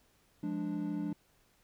triangle chord, D diminished, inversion first, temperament equal, 174.61 / 207.7 / 293.7 Hz, F3 / Ab3 / D4, 0 / 0 / 0 cents, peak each -37 / -37 / -34 dBFS, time 0.43-1.13 s, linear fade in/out 5 ms, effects pink hiss -69 dBFS RMS until 1.63 s

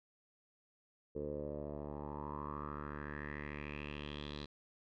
10% pulse tone with low-pass filter sweep, 73.5 Hz, D2, 2 cents sharp, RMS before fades -44 dBFS, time 1.15-4.46 s, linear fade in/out 10 ms, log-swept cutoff 460 to 4000 Hz, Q 5.6, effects none

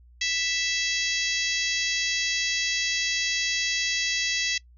harmonic tone, 659.3 Hz, E5, in tune, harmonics 3 / 4 / 5 / 6 / 7 / 8 / 9 / 10, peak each -30 / -31 / -32 / -33 / -33 / -34 / -35 / -35 dBFS, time 0.21-4.58 s, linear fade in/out 5 ms, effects noise-tail reverb RT60 0.1 s tail -22 dB re dry + added 60 Hz sine -50 dBFS peak until 4.77 s

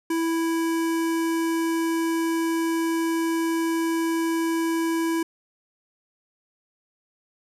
square tone with notch filter, 329.6 Hz, E4, in tune, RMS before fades -24 dBFS, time 0.1-5.23 s, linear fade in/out 5 ms, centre 3900 Hz, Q 1.9, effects resampled to 32000 Hz

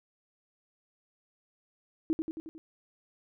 sine tone with echo, 320.6 Hz, E4, 48 cents flat, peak -24 dBFS, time 2.1-2.13 s, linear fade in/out 0 ms, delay 90 ms, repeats 5, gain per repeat -4 dB, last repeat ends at 2.58 s, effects none

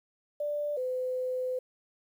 sine tone pair in turn, 588 / 508.4 Hz, D5 / C5, +2 / -50 cents, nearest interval minor third, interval 252 cents, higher first, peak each -29 / -29 dBFS, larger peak neither, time 0.4-0.77 / 0.77-1.59 s, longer second, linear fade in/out 5 ms, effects 10-bit

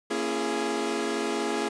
sawtooth chord, A# half-diminished seventh, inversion none, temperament equal with one note detuned, 233.1 / 277.2 / 337.7 / 415.3 Hz, A#3 / C#4 / E4 / G#4, 0 / 0 / +42 / 0 cents, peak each -30 / -30 / -28 / -26 dBFS, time 0.1-1.69 s, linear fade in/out 10 ms, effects resampled to 22050 Hz

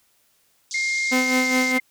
pink band-pass noise, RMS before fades -33 dBFS, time 0.71-1.72 s, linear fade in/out 0 ms, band 4000 to 7400 Hz, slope 48 dB/octave
sine tone with pitch glide, 2123 to 2105 Hz, C7 to C7, +25 to +10 cents, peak -21 dBFS, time 0.74-1.8 s, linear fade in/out 5 ms, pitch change -15 cents, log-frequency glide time 1.23-1.53 s
sawtooth tone with tremolo, 255.6 Hz, C4, 40 cents flat, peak -14 dBFS, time 1.11-1.79 s, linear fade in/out 20 ms, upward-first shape sine, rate 4.8 Hz, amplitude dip 60%
effects white hiss -63 dBFS RMS until 1.9 s

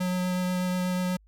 square tone with vibrato, 181.9 Hz, F#3, 29 cents flat, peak -26 dBFS, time 0-1.17 s, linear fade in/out 10 ms, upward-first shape triangle, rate 8.2 Hz, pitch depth 11 cents each way, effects added 51 Hz sine -55 dBFS peak until 1.27 s

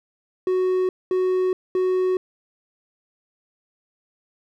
triangle tone bursts, 370 Hz, F#4, in tune, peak -16 dBFS, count 3, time 0.47-2.17 s, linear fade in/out 2 ms, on 420 ms, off 220 ms, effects none

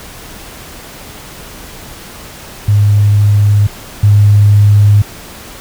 sine tone pair in turn, 103 / 103 Hz, G#2 / G#2, -14 / -14 cents, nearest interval unison, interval 0 cents, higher neither, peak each -5 / -3 dBFS, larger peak second, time 2.68-3.67 / 4.03-5.02 s, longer neither, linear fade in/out 5 ms, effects pink hiss -31 dBFS RMS until 5.6 s

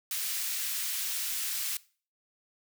white high-pass noise, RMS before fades -33 dBFS, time 0.11-1.77 s, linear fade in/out 2 ms, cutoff 2000 Hz, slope 12 dB/octave, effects noise-tail reverb RT60 0.4 s tail -20 dB re dry

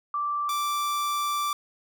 sine / 45% pulse tone pair in turn, 1170 / 1170 Hz, D6 / D6, -7 / -7 cents, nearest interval unison, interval 0 cents, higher neither, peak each -25 dBFS, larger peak neither, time 0.14-0.49 / 0.49-1.53 s, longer second, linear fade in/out 2 ms, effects none

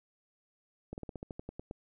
slowing click train, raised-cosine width 2 ms, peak -27 dBFS, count 11, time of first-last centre 0.93-1.711 s, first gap 49 ms, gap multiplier 1.1, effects none

